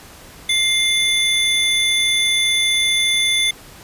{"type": "tone pair together", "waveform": "square", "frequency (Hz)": [2104, 3495], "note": ["C7", "A7"], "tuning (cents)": [9, -12], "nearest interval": "major sixth", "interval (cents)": 879, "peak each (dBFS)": [-20, -17], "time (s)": [0.49, 3.51], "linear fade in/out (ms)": 5, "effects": ["pink hiss -41 dBFS RMS until 3.83 s", "resampled to 32000 Hz"]}